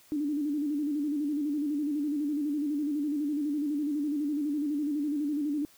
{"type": "tone with vibrato", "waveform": "sine", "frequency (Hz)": 293.7, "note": "D4", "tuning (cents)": 0, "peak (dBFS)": -27, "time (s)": [0.12, 5.65], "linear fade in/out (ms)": 0, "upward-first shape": "square", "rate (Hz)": 12, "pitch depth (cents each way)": 61, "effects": ["white hiss -59 dBFS RMS until 5.77 s"]}